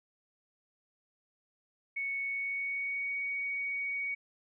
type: tone with pitch glide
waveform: sine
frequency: 2217 to 2243 Hz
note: C#7 to C#7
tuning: 0 to +20 cents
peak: -32 dBFS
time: 1.96-4.15 s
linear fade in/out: 10 ms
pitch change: +20 cents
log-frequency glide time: 2.21-3.16 s
effects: none